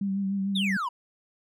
sine tone with vibrato, 196 Hz, G3, in tune, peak -25 dBFS, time 0.01-0.77 s, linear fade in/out 5 ms, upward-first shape sine, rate 6.7 Hz, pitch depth 32 cents each way
triangle exponential sweep, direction down, 3870 to 932.3 Hz, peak -25 dBFS, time 0.55-0.89 s, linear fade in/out 10 ms
effects none

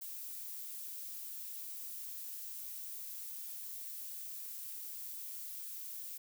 violet noise, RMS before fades -45 dBFS, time 0.01-6.18 s, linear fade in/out 10 ms, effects none

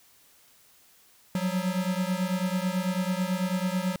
square beating tone pair, 180.4 / 189.5 Hz, F#3 / F#3, -44 / +42 cents, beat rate 9.1 Hz, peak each -29 / -30 dBFS, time 1.35-3.96 s, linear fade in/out 2 ms, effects white hiss -59 dBFS RMS until 4 s

